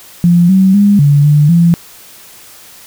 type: tone with pitch steps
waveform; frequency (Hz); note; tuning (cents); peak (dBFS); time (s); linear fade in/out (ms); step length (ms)
sine; 173.5 / 190.2 / 203.1 / 143.9 / 148 / 169.9; F3 / F#3 / G#3 / D3 / D3 / F3; -11 / +48 / -38 / -35 / +14 / -47; -4; 0.24-1.74; 0; 250
effects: white hiss -37 dBFS RMS until 2.86 s